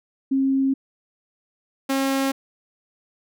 sine / sawtooth tone pair in turn, 269.1 / 270.5 Hz, C4 / C#4, +49 / -42 cents, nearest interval unison, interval 9 cents, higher second, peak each -17 / -16 dBFS, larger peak second, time 0.31-0.74 / 1.89-2.32 s, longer neither, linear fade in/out 10 ms, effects none

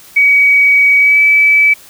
sine tone with pitch glide, 2264 to 2300 Hz, C#7 to D7, +36 to -37 cents, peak -5 dBFS, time 0.16-1.74 s, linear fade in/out 10 ms, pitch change +27 cents, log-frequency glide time 0.98-1.2 s, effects white hiss -39 dBFS RMS until 1.89 s

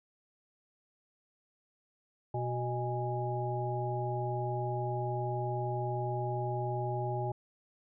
harmonic tone with a mistuned harmonic, 123.47 Hz, B2, in tune, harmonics 1 / 3 / 5 / 7, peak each -34 / -38 / -40 / -37 dBFS, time 2.34-7.32 s, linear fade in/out 5 ms, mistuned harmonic 7, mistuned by -77 cents, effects none

